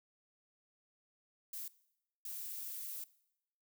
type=noise bursts at uneven times; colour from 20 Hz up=violet; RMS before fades=-44 dBFS; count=2; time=1.53-1.68 / 2.25-3.04 s; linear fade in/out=2 ms; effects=noise-tail reverb RT60 0.8 s tail -20 dB re dry